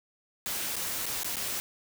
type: noise with dropouts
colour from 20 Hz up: white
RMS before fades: -33 dBFS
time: 0.46-1.6 s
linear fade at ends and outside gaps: 0 ms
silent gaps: 0.758-0.765 / 1.057-1.064 / 1.233-1.245 / 1.358-1.367 s
effects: none